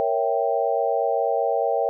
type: chord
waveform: sine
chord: A# diminished seventh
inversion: none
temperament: equal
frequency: 466.2 / 554.4 / 659.3 / 784 Hz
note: A#4 / C#5 / E5 / G5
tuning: 0 / 0 / 0 / 0 cents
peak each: -25 dBFS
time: 0-1.89 s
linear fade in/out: 0 ms
effects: none